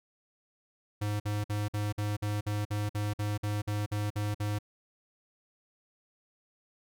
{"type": "tone bursts", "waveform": "square", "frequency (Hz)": 104.2, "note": "G#2", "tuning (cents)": 6, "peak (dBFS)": -30, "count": 15, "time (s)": [1.01, 4.588], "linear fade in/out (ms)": 10, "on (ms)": 190, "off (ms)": 52, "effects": []}